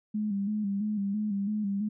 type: tone with vibrato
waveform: sine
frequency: 205.3 Hz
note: G#3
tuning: 20 cents flat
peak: -27 dBFS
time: 0.14-1.89 s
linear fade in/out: 10 ms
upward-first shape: square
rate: 3 Hz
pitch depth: 57 cents each way
effects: none